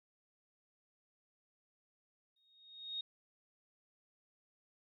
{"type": "tone with exponential growth", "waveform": "sine", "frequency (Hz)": 3729, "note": "A#7", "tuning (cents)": 0, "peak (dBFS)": -36, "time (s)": [2.36, 3.01], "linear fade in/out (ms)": 5, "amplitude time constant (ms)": 140, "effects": []}